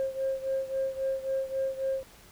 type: beating tone pair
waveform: sine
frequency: 533 / 536.7 Hz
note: C5 / C5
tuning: +32 / +44 cents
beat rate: 3.7 Hz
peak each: -29 / -32 dBFS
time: 0-2.03 s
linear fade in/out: 0 ms
effects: tanh soft clip ceiling -22 dBFS + pink hiss -54 dBFS RMS until 2.31 s